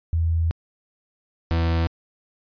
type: tone pair in turn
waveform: sine / 40% pulse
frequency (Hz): 82.41 / 82.94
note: E2 / E2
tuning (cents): 0 / +11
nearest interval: unison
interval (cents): 11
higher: second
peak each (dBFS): -18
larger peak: neither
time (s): 0.13-0.51 / 1.51-1.87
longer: first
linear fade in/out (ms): 0
effects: resampled to 11025 Hz